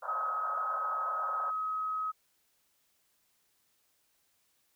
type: band-pass noise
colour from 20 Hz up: white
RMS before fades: -41 dBFS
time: 0.02-1.51 s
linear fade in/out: 10 ms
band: 530 to 1500 Hz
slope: 96 dB/octave
type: tone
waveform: sine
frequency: 1272 Hz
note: D#6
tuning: 38 cents sharp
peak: -31 dBFS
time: 0.07-2.12 s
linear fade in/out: 20 ms
effects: white hiss -73 dBFS RMS until 4.75 s